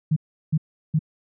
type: tone bursts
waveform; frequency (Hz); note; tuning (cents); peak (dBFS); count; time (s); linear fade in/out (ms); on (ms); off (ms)
sine; 155.56; D#3; 0; -16; 3; 0.11-0.992; 10; 54; 360
effects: none